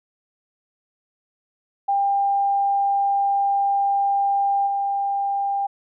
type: tone with level steps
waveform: sine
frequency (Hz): 797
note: G5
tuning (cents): +28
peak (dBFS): -17 / -20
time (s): 1.88-5.67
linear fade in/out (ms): 10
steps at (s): 4.66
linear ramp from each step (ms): 20
effects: none